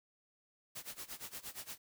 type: noise with tremolo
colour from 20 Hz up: white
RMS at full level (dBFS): -44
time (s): 0.75-1.78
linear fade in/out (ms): 10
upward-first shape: sine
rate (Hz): 8.6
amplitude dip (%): 90
effects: none